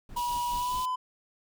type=noise with tremolo; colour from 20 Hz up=brown; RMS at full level=-42 dBFS; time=0.09-0.84 s; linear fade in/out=2 ms; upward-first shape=sine; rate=4.8 Hz; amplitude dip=80%
type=high-pass noise; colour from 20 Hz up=pink; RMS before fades=-42 dBFS; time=0.16-0.86 s; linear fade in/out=10 ms; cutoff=2700 Hz; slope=48 dB/octave
type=tone with pitch glide; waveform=triangle; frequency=968 to 1010.3 Hz; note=B5 to B5; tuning=-35 to +39 cents; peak=-26 dBFS; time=0.16-0.96 s; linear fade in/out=10 ms; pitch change=+74 cents; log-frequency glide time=0.52-0.82 s
effects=none